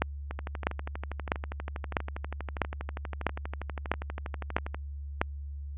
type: two click trains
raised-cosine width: 0.5 ms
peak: -21 / -9 dBFS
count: 56 / 9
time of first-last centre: 0.31-4.745 / 0.02-5.215 s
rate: 12.4 / 1.54 Hz
effects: added 71 Hz sine -36 dBFS peak until 5.77 s + resampled to 8000 Hz